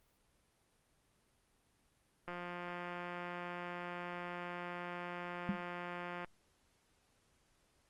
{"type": "click train", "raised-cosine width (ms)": 0.5, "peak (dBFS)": -29, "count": 699, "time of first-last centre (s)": [2.28, 6.246], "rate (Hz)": 176}
{"type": "tone with exponential decay", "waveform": "sine", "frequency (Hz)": 196, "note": "G3", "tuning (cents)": 0, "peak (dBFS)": -29, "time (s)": [5.49, 5.65], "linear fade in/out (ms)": 0, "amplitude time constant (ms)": 33}
{"effects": ["pink hiss -74 dBFS RMS until 7.89 s", "Opus 32 kbps"]}